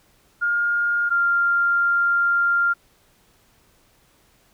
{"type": "tone pair in turn", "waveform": "sine", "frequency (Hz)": [1415, 1393.9], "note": ["F6", "F6"], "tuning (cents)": [22, -4], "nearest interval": "unison", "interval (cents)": 26, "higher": "first", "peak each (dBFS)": [-18, -16], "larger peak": "second", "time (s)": [[0.41, 1.1], [1.1, 2.74]], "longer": "second", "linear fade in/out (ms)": 20, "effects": ["pink hiss -59 dBFS RMS until 4.53 s"]}